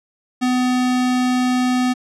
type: tone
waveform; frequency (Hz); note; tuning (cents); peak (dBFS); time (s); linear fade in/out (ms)
square; 251.3; B3; +30; -16; 0.41-1.94; 20
effects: low-pass 8000 Hz 12 dB/octave